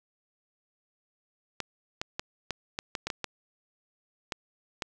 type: clicks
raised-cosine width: 0.2 ms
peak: -14 dBFS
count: 11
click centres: 1.603 / 2.015 / 2.195 / 2.507 / 2.789 / 2.952 / 3.07 / 3.102 / 3.243 / 4.322 / 4.822 s
effects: none